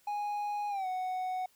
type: tone with pitch glide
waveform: triangle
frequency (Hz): 827 to 741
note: G#5 to F#5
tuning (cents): -8 to +2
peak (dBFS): -30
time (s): 0.07-1.46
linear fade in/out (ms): 5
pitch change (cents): -190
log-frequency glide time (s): 0.69-0.87
effects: white hiss -67 dBFS RMS until 1.55 s